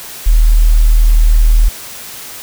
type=tone; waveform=sine; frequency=39.14 Hz; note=D#1; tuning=11 cents sharp; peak=-4 dBFS; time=0.26-1.69 s; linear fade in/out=10 ms; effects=white hiss -29 dBFS RMS until 2.42 s